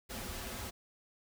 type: noise with comb filter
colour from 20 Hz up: pink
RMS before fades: -42 dBFS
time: 0.09-0.71 s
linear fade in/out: 20 ms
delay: 6.6 ms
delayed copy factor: -0.75
effects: none